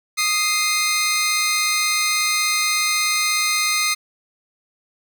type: tone pair together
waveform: 15% pulse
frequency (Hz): 1244.5 / 2093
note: D#6 / C7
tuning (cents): 0 / 0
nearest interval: major sixth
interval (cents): 900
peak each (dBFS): -16 / -13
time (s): 0.17-3.95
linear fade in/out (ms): 20
effects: none